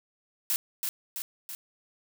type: noise with echo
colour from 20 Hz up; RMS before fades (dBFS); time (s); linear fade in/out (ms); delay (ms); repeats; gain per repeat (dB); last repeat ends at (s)
blue; -27; 0.5-0.56; 0; 330; 3; -4; 1.55
effects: none